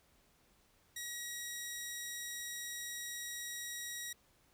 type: tone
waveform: 10% pulse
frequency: 1908 Hz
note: A#6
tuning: 40 cents sharp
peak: -32 dBFS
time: 0.96-4.13 s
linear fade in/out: 5 ms
effects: pink hiss -70 dBFS RMS until 4.53 s